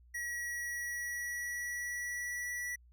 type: tone with pitch glide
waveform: square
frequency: 1919 to 1949.2 Hz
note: A#6 to B6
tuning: +50 to -23 cents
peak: -37 dBFS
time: 0.14-2.76 s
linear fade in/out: 10 ms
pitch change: +27 cents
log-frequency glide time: 0.3-2.51 s
effects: added 60 Hz sine -58 dBFS peak until 2.92 s